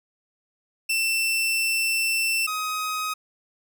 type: tone pair in turn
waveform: sawtooth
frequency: 2680 / 1259.3 Hz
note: E7 / D#6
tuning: +28 / +20 cents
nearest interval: octave + minor second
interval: 1308 cents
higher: first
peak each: -18 / -22 dBFS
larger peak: first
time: 0.89-2.47 / 2.47-3.14 s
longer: first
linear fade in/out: 10 ms
effects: none

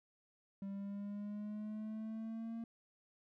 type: exponential sweep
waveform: triangle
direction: up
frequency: 196 to 230 Hz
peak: -39 dBFS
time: 0.62-2.64 s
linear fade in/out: 2 ms
effects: none

